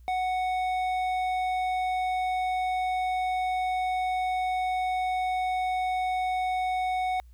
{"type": "tone with hard clipping", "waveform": "triangle", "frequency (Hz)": 740, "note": "F#5", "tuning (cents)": 0, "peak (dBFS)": -27, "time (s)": [0.08, 7.2], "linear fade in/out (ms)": 0, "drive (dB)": 12, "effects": ["added 60 Hz sine -48 dBFS peak until 7.33 s", "white hiss -72 dBFS RMS until 7.33 s"]}